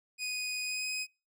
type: tone with pitch glide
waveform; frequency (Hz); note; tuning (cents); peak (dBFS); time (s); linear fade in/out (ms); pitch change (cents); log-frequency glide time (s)
20% pulse; 2489 to 2514; D#7 to D#7; 0 to +17; -28; 0.18-1.07; 50; +17; 0.62-0.87
effects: noise-tail reverb RT60 0.3 s tail -26 dB re dry